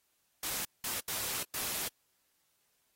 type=noise bursts at uneven times; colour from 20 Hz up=white; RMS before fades=-36 dBFS; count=4; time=0.43-0.65 / 0.84-1 / 1.08-1.43 / 1.54-1.88 s; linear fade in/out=2 ms; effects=white hiss -75 dBFS RMS until 2.95 s + AAC 48 kbps